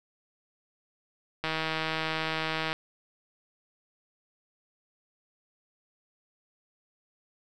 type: click train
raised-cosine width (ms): 0.3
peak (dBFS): -14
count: 206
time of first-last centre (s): 1.44-2.729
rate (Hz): 159
effects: none